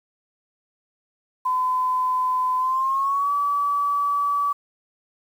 sine tone with pitch glide, 1016 to 1147 Hz, B5 to D6, +49 to -41 cents, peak -19 dBFS, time 1.45-4.53 s, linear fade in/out 10 ms, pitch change +210 cents, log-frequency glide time 2.58-3.32 s, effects 8-bit

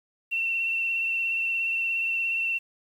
sine tone with vibrato, 2705 Hz, E7, 44 cents sharp, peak -24 dBFS, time 0.31-2.59 s, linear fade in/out 20 ms, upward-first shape triangle, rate 17 Hz, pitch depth 28 cents each way, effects 9-bit

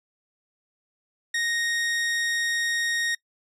sawtooth tone, 1864.7 Hz, A#6, in tune, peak -20 dBFS, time 1.34-3.15 s, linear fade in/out 5 ms, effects noise-tail reverb RT60 0.1 s tail -24 dB re dry + low-pass 9000 Hz 12 dB/octave

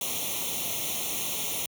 white noise with comb filter, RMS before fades -31 dBFS, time 0.01-1.66 s, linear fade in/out 2 ms, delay 0.31 ms, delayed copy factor +0.9, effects high-pass 100 Hz 12 dB/octave

